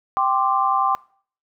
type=chord; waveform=sine; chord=G suspended fourth; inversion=none; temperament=just; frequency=784 / 1045.3 / 1176 Hz; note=G5 / C6 / D6; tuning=0 / -2 / +2 cents; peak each=-21 dBFS; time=0.17-0.95 s; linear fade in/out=0 ms; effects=noise-tail reverb RT60 0.5 s tail -23 dB re dry